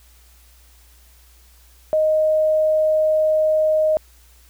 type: tone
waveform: sine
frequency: 622.3 Hz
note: D#5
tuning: in tune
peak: -14 dBFS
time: 1.93-3.97 s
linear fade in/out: 0 ms
effects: added 60 Hz sine -49 dBFS peak until 4.49 s + white hiss -54 dBFS RMS until 4.49 s